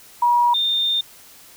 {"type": "tone pair in turn", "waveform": "sine", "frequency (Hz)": [960, 3624], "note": ["B5", "A#7"], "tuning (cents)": [-49, -50], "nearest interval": "octave + major seventh", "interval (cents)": 2299, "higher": "second", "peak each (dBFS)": [-13, -17], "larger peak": "first", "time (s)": [[0.22, 0.54], [0.54, 1.01]], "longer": "second", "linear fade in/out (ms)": 5, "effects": ["white hiss -46 dBFS RMS until 1.56 s"]}